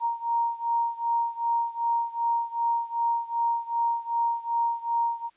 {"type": "beating tone pair", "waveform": "sine", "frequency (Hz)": [932.3, 934.9], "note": ["A#5", "A#5"], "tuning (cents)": [0, 5], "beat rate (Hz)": 2.6, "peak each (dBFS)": [-26, -28], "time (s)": [0, 5.3], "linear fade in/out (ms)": 50, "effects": ["white hiss -64 dBFS RMS until 5.36 s", "resampled to 8000 Hz"]}